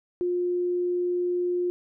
sine tone, 355.3 Hz, F4, 30 cents sharp, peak -23 dBFS, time 0.21-1.7 s, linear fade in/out 0 ms, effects none

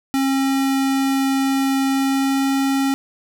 square tone with pitch glide, 270.2 to 271.9 Hz, C#4 to C#4, -44 to -33 cents, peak -17 dBFS, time 0.14-2.94 s, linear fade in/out 0 ms, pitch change +11 cents, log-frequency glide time 1.91-2.46 s, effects none

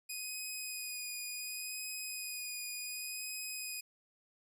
10% pulse tone with vibrato, 2489 Hz, D#7, in tune, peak -31 dBFS, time 0.09-3.81 s, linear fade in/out 10 ms, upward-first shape sine, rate 0.68 Hz, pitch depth 20 cents each way, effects resampled to 32000 Hz

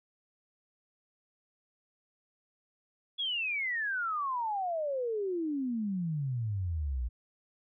sine exponential sweep, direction down, 3413 to 57.1 Hz, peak -30 dBFS, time 3.18-7.09 s, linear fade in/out 20 ms, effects none

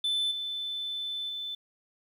sine tone with level steps, 3520 Hz, A7, in tune, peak -23 / -31 / -33 dBFS, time 0.04-1.55 s, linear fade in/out 5 ms, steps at 0.31 / 1.29 s, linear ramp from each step 5 ms, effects tanh soft clip ceiling -25 dBFS + 10-bit

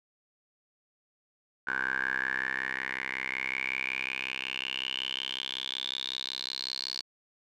10% pulse tone with band-pass filter sweep, 65.41 Hz, C2, in tune, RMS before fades -34 dBFS, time 1.67-7.02 s, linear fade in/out 5 ms, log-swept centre 1500 to 4500 Hz, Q 9.9, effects none

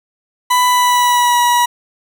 40% pulse tone with pitch glide, 994 to 967.4 Hz, B5 to B5, +11 to -36 cents, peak -9 dBFS, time 0.5-1.66 s, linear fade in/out 10 ms, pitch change -47 cents, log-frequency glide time 0.66-1.4 s, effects none

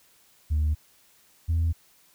sine tone pair in turn, 76.1 / 82.37 Hz, D#2 / E2, -38 / -1 cents, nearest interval minor second, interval 137 cents, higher second, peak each -19 dBFS, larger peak neither, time 0.5-0.75 / 1.48-1.73 s, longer neither, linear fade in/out 20 ms, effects tanh soft clip ceiling -19 dBFS + white hiss -60 dBFS RMS until 2.14 s

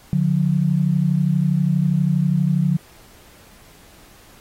sine tone pair together, 146.83 / 179.22 Hz, D3 / F3, 0 / +45 cents, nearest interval minor third, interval 345 cents, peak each -18 dBFS, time 0.13-2.77 s, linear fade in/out 0 ms, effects pink hiss -49 dBFS RMS until 4.4 s + AAC 48 kbps

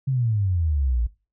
sine exponential sweep, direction down, 138.59 to 54.8 Hz, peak -19 dBFS, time 0.07-1.07 s, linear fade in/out 10 ms, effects noise-tail reverb RT60 0.3 s tail -20 dB re dry

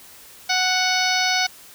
harmonic tone, 740 Hz, F#5, in tune, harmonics 1 / 2 / 3 / 4 / 5 / 6 / 7 / 8, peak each -24 / -25 / -24 / -30 / -28 / -26 / -27 / -29 dBFS, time 0.49-1.47 s, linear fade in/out 10 ms, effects white hiss -45 dBFS RMS until 1.74 s

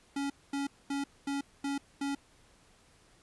square tone bursts, 279.7 Hz, C#4, 16 cents sharp, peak -32 dBFS, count 6, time 0.16-2.15 s, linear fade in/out 5 ms, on 140 ms, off 230 ms, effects pink hiss -63 dBFS RMS until 3.22 s + resampled to 24000 Hz

